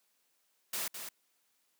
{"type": "noise with echo", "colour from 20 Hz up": "white", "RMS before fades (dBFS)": -36, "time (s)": [0.73, 0.88], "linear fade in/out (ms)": 5, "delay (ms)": 210, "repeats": 1, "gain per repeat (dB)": -7, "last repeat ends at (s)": 1.09, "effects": ["white hiss -75 dBFS RMS until 1.79 s", "high-pass 200 Hz 12 dB/octave"]}